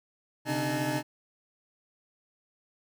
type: tone cluster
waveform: 25% pulse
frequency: 130.7 / 144.4 / 304.4 / 852 Hz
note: C3 / D3 / D#4 / G#5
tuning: -1 / -29 / -38 / +44 cents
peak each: -30 / -33 / -27 / -32 dBFS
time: 0.45-1.03 s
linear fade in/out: 50 ms
effects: none